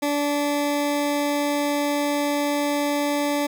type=tone; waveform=20% pulse; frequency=289.8 Hz; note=D4; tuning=23 cents flat; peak=-16 dBFS; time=0.02-3.47 s; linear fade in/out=10 ms; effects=none